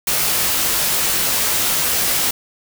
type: noise with comb filter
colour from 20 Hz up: white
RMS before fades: -18 dBFS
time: 0.07-2.31 s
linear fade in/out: 5 ms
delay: 17 ms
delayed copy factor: -0.5
effects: none